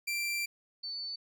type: tone pair in turn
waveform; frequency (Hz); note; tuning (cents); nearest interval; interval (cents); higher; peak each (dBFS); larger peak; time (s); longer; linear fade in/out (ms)
sawtooth / sine; 2356 / 4503; D7 / C#8; +5 / +26; major seventh; 1121; second; -28 / -36; first; 0.07-0.46 / 0.83-1.16; first; 10
effects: none